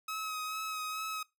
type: tone with vibrato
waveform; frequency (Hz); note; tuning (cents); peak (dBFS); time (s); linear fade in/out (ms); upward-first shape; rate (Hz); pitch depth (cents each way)
sawtooth; 1275; D#6; +42; -32; 0.08-1.23; 5; sine; 2.3; 23
effects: noise-tail reverb RT60 0.2 s tail -21 dB re dry